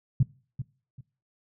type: tone with echo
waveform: sine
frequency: 131.3 Hz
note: C3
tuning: 6 cents sharp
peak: -16 dBFS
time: 0.2-0.23 s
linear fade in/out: 5 ms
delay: 390 ms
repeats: 2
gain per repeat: -12 dB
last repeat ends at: 1.01 s
effects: noise-tail reverb RT60 0.4 s tail -22 dB re dry